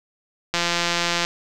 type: click train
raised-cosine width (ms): 0.2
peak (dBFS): -4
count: 123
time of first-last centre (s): 0.54-1.249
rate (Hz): 172
effects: none